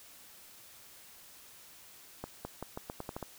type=accelerating click train; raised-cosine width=1 ms; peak=-24 dBFS; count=9; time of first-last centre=2.24-3.227 s; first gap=210 ms; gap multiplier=0.84; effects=white hiss -55 dBFS RMS until 3.38 s